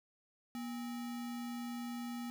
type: tone with sample-and-hold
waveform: sine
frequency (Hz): 240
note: B3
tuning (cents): -49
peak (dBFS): -39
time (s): 0.55-2.3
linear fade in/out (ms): 0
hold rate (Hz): 1050
effects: none